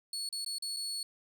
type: tone with dropouts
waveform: 30% pulse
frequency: 4400 Hz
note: C#8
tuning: 14 cents flat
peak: -32 dBFS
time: 0.13-1.03 s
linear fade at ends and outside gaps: 2 ms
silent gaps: 0.29-0.326 / 0.447-0.462 / 0.584-0.623 / 0.764-0.768 s
effects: none